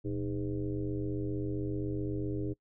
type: tone with frequency modulation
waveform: sine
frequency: 214.9 Hz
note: A3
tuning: 41 cents flat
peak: -31 dBFS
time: 0.04-2.54 s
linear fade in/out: 20 ms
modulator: 95.6 Hz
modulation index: 2.2
effects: noise-tail reverb RT60 0.1 s tail -24 dB re dry